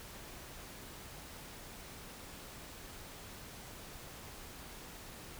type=silence; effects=pink hiss -50 dBFS RMS until 5.39 s